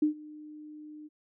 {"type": "tone with ADSR envelope", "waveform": "sine", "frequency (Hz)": 303, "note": "D#4", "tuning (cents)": -46, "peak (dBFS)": -20, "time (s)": [0.02, 1.09], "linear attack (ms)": 6, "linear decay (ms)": 110, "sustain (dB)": -23, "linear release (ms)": 28, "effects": []}